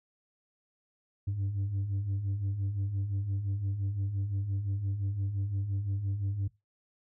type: beating tone pair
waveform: sine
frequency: 94.6 / 100.4 Hz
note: F#2 / G2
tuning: +39 / +42 cents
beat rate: 5.8 Hz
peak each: -35 / -28 dBFS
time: 1.27-6.48 s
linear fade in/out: 10 ms
effects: noise-tail reverb RT60 0.2 s tail -19 dB re dry + tanh soft clip ceiling -27 dBFS